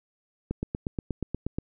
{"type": "click train", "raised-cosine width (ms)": 3, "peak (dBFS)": -16, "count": 10, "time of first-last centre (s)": [0.51, 1.585], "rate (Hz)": 8.37, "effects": []}